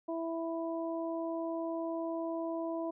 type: harmonic tone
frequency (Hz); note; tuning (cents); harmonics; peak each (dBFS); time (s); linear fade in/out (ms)
330; E4; +2; 1 / 2 / 3; -36 / -37 / -44; 0.08-2.91; 10
effects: none